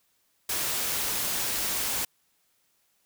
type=noise; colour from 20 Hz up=white; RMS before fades=-29 dBFS; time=0.49-2.05 s; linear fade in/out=5 ms; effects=white hiss -70 dBFS RMS until 3.05 s